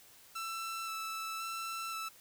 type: tone with vibrato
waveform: sawtooth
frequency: 1326 Hz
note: E6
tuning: 10 cents sharp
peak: -34 dBFS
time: 0.35-2.09 s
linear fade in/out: 10 ms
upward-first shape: square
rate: 0.95 Hz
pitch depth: 12 cents each way
effects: white hiss -59 dBFS RMS until 2.2 s